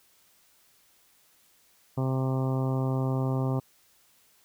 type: harmonic tone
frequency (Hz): 131.5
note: C3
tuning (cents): +9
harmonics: 1 / 2 / 3 / 4 / 5 / 6 / 7 / 8 / 9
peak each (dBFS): -26 / -32 / -36 / -38 / -40 / -42 / -43 / -44 / -45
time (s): 1.97-3.6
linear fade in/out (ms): 10
effects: white hiss -63 dBFS RMS until 4.44 s